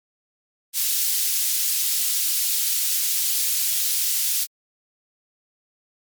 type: high-pass noise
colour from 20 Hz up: white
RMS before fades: -22 dBFS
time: 0.73-4.47 s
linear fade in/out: 50 ms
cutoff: 3700 Hz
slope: 12 dB/octave
effects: MP3 96 kbps